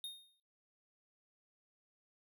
square tone with exponential decay, 3696 Hz, A#7, 16 cents flat, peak -40 dBFS, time 0.04-0.4 s, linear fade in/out 1 ms, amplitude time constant 77 ms, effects noise-tail reverb RT60 0.2 s tail -19 dB re dry

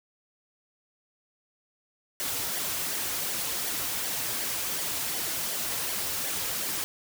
white noise with flanger, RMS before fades -31 dBFS, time 2.2-6.84 s, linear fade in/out 0 ms, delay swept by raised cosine 0.76 to 5.26 ms, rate 2.7 Hz, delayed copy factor -0.55, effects none

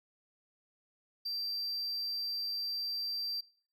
triangle tone, 4699 Hz, D8, in tune, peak -33 dBFS, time 1.25-3.41 s, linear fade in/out 10 ms, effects noise-tail reverb RT60 0.5 s tail -21 dB re dry

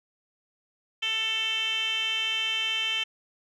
10% pulse tone with band-pass filter, 443.2 Hz, A4, 13 cents sharp, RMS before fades -28 dBFS, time 1.02-3.04 s, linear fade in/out 10 ms, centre 3000 Hz, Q 8.7, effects none

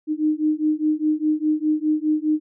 sine beating tone pair, 304.7 / 309.6 Hz, D#4 / D#4, -36 / -9 cents, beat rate 4.9 Hz, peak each -21 dBFS, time 0.07-2.4 s, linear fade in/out 50 ms, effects none

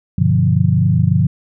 sine chord, G dominant seventh, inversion none, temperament equal, 98 / 123.47 / 146.83 / 174.61 Hz, G2 / B2 / D3 / F3, 0 / 0 / 0 / 0 cents, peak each -16 dBFS, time 0.18-1.27 s, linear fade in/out 5 ms, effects none

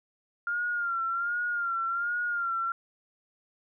sine tone with vibrato, 1396.9 Hz, F6, in tune, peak -27 dBFS, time 0.47-2.72 s, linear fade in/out 2 ms, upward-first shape sine, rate 1.3 Hz, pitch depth 59 cents each way, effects none

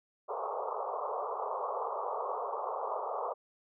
white band-pass noise, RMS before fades -36 dBFS, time 0.28-3.34 s, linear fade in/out 20 ms, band 410 to 1200 Hz, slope 96 dB/octave, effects none

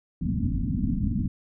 white low-pass noise, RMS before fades -26 dBFS, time 0.21-1.28 s, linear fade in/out 5 ms, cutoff 280 Hz, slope 96 dB/octave, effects none

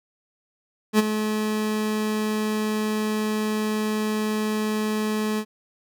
30% pulse tone with ADSR envelope, 214.5 Hz, A3, 44 cents flat, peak -10 dBFS, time 0.93-5.45 s, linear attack 60 ms, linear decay 22 ms, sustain -10 dB, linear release 65 ms, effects none

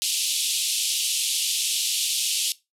pink band-pass noise, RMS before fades -25 dBFS, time 0.02-2.52 s, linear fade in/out 0 ms, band 2800 to 12000 Hz, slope 48 dB/octave, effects noise-tail reverb RT60 0.2 s tail -18 dB re dry

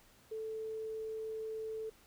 sine tone, 440 Hz, A4, in tune, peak -38 dBFS, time 0.31-1.9 s, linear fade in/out 10 ms, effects pink hiss -64 dBFS RMS until 2.06 s

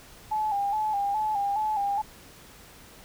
sine tone with vibrato, 830.6 Hz, G#5, in tune, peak -24 dBFS, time 0.31-2.02 s, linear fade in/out 10 ms, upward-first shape square, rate 2.4 Hz, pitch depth 59 cents each way, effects pink hiss -50 dBFS RMS until 3.04 s

